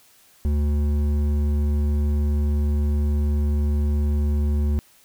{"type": "tone with hard clipping", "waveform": "sine", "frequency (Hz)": 73.42, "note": "D2", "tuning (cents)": 0, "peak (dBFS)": -20, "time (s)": [0.45, 4.79], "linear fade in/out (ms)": 0, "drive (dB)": 9, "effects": ["white hiss -55 dBFS RMS until 5.04 s"]}